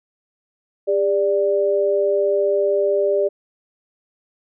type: tone pair together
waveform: sine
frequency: 402.6 / 587.3 Hz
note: G4 / D5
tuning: +46 / 0 cents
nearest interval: perfect fifth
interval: 654 cents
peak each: -18 dBFS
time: 0.87-3.29 s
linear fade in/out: 20 ms
effects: none

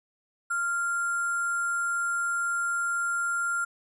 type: tone with sample-and-hold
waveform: sine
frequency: 1391 Hz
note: F6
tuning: 7 cents flat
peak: -25 dBFS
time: 0.5-3.65 s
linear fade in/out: 10 ms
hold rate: 8820 Hz
effects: resampled to 24000 Hz

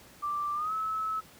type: tone with pitch glide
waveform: sine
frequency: 1176 to 1297.3 Hz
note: D6 to E6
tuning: +2 to -28 cents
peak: -29 dBFS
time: 0.22-1.21 s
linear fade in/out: 20 ms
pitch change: +170 cents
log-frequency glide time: 0.54-0.73 s
effects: pink hiss -54 dBFS RMS until 1.39 s + high-pass 60 Hz 12 dB/octave

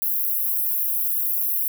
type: high-pass noise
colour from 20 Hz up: white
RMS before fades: -23 dBFS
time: 0.02-1.68 s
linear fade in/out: 0 ms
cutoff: 11000 Hz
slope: 96 dB/octave
effects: none

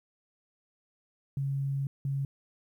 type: tone bursts at uneven times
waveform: sine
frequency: 137.9 Hz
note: C#3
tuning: 9 cents flat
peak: -28 dBFS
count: 2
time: 1.37-1.87 / 2.05-2.25 s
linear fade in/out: 2 ms
effects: 11-bit

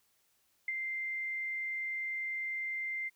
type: tone with ADSR envelope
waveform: sine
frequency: 2090 Hz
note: C7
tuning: 2 cents flat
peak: -30 dBFS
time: 0.68-3.1 s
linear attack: 3 ms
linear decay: 30 ms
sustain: -4 dB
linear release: 27 ms
effects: white hiss -73 dBFS RMS until 3.15 s

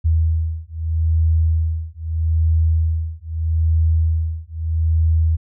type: beating tone pair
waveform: sine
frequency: 80.3 / 81.09 Hz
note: E2 / E2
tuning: -45 / -28 cents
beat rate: 0.79 Hz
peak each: -18 dBFS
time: 0.04-5.37 s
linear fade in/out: 20 ms
effects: none

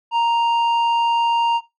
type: tone with low-pass filter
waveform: square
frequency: 932.3 Hz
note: A#5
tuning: in tune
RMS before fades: -18 dBFS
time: 0.11-1.61 s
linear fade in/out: 50 ms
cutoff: 2300 Hz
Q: 1.4
effects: noise-tail reverb RT60 0.2 s tail -17 dB re dry

